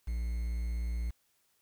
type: tone with quantisation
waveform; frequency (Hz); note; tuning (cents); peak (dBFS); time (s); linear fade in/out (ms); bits
triangle; 58.27; A#1; 0; -29; 0.07-1.11; 10; 9
effects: white hiss -73 dBFS RMS until 1.61 s